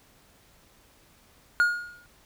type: tone with exponential decay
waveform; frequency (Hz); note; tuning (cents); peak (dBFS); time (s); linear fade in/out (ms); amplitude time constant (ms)
triangle; 1432; F6; +43; -14; 1.6-2.06; 0; 98
effects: pink hiss -59 dBFS RMS until 2.25 s